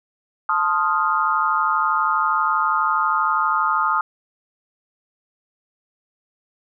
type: chord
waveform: sine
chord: F dominant seventh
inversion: first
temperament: equal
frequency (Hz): 880 / 1046.5 / 1244.5 / 1396.9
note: A5 / C6 / Eb6 / F6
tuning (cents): 0 / 0 / 0 / 0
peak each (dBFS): -24 / -25 / -19 / -24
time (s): 0.49-4.01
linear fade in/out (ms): 2
effects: none